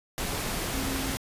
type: tone in noise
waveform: sine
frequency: 268.3 Hz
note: C4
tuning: 44 cents sharp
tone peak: -33 dBFS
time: 0.73-1.15 s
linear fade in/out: 0 ms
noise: pink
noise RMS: -31 dBFS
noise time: 0.18-1.17 s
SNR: -5 dB
effects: resampled to 32000 Hz